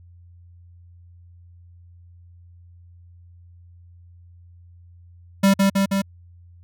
square tone with echo, 196 Hz, G3, in tune, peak -13 dBFS, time 5.43-5.54 s, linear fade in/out 10 ms, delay 160 ms, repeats 3, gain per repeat -2 dB, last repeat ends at 6.02 s, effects added 87 Hz sine -45 dBFS peak until 6.63 s

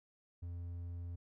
triangle tone, 86.6 Hz, F2, 14 cents flat, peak -39 dBFS, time 0.42-1.16 s, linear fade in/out 10 ms, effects none

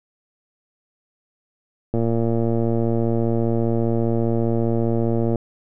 click train, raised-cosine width 2 ms, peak -9 dBFS, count 394, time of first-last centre 1.94-5.357 s, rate 115 Hz, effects none

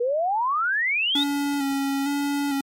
sine exponential sweep, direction up, 464.6 to 3854 Hz, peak -20 dBFS, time 0-1.24 s, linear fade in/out 10 ms
square tone with vibrato, 280.1 Hz, C#4, 18 cents sharp, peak -23 dBFS, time 1.15-2.61 s, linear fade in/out 5 ms, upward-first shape square, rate 1.1 Hz, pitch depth 28 cents each way
effects MP3 64 kbps

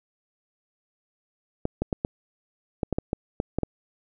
clicks, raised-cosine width 2 ms, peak -11 dBFS, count 11, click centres 1.654 / 1.82 / 1.928 / 2.049 / 2.832 / 2.927 / 2.985 / 3.131 / 3.401 / 3.586 / 3.633 s, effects none

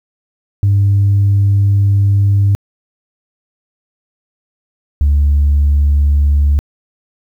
sine tone pair in turn, 99.9 / 72.09 Hz, G2 / D2, +33 / -32 cents, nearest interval tritone, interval 565 cents, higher first, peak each -6 dBFS, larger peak neither, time 0.63-2.55 / 5.01-6.59 s, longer first, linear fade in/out 0 ms, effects tanh soft clip ceiling -5 dBFS + 8-bit

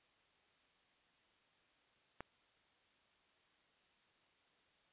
click, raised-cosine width 0.5 ms, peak -30 dBFS, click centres 2.206 s, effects white hiss -73 dBFS RMS until 4.92 s + resampled to 8000 Hz

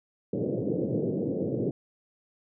white band-pass noise, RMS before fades -29 dBFS, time 0.33-1.71 s, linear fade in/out 2 ms, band 110 to 510 Hz, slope 48 dB/octave, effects none

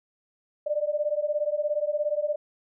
sine beating tone pair, 587.3 / 604.3 Hz, D5 / D5, 0 / +49 cents, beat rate 17 Hz, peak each -27 dBFS, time 0.66-2.36 s, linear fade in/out 10 ms, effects none

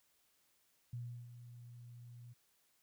sine tone with ADSR envelope, 120.4 Hz, B2, 44 cents flat, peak -40 dBFS, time 0.93-2.34 s, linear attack 4 ms, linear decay 340 ms, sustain -11 dB, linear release 20 ms, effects white hiss -75 dBFS RMS until 2.82 s

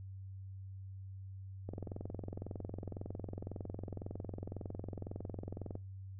click train, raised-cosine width 2 ms, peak -29 dBFS, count 90, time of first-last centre 1.69-5.754 s, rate 21.9 Hz, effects noise-tail reverb RT60 0.3 s tail -23 dB re dry + added 96 Hz sine -45 dBFS peak until 6.19 s

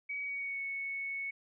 sine tone with pitch glide, 2266 to 2212 Hz, C#7 to C#7, +37 to -4 cents, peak -35 dBFS, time 0.09-1.31 s, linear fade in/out 10 ms, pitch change -41 cents, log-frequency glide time 0.22-0.61 s, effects none

